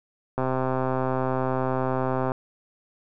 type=click train; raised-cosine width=1 ms; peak=-12 dBFS; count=253; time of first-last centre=0.38-2.318 s; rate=130 Hz; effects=none